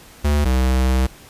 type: tone pair in turn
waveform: square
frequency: 73.42 / 64.32 Hz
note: D2 / C2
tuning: 0 / -29 cents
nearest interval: major second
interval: 229 cents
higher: first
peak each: -15 dBFS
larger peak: neither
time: 0.24-0.45 / 0.45-1.07 s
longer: second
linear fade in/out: 10 ms
effects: pink hiss -44 dBFS RMS until 1.29 s + resampled to 32000 Hz